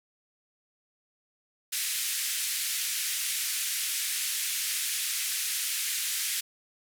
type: band-pass noise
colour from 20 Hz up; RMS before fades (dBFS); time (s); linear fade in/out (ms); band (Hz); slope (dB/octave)
white; -31; 1.72-6.41; 10; 1800 to 13000; 24
effects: none